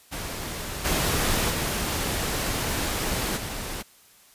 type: noise with level steps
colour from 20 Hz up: pink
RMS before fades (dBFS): -33 / -24 / -27 / -33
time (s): 0.11-3.83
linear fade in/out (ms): 20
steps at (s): 0.84 / 1.49 / 3.36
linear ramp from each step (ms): 20
effects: white hiss -55 dBFS RMS until 4.34 s + resampled to 32000 Hz